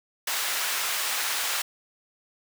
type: high-pass noise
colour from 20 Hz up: pink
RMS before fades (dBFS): -28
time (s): 0.27-1.62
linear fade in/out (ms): 5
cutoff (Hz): 1200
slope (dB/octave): 12
effects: none